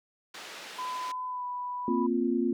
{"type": "band-pass noise", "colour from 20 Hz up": "white", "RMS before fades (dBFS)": -44, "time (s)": [0.34, 1.12], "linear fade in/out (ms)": 5, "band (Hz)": [320, 3900], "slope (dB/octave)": 12}
{"type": "tone with pitch glide", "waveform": "sine", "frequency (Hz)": [1008, 987.3], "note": ["B5", "B5"], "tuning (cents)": [35, -1], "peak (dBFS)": -32, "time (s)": [0.78, 2.07], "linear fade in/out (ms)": 10, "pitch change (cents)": -36, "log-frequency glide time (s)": [1.26, 1.45]}
{"type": "chord", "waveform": "sine", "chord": "Bb suspended second", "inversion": "none", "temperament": "just", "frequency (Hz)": [233.1, 262.2, 349.6], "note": ["Bb3", "C4", "F4"], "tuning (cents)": [0, 4, 2], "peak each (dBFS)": -29, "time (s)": [1.88, 2.53], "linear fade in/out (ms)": 2}
{"effects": []}